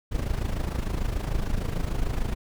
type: noise with amplitude modulation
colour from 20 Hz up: brown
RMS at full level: -24 dBFS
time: 0.11-2.35 s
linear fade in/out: 20 ms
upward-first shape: sine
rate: 26.7 Hz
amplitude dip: 70%
effects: none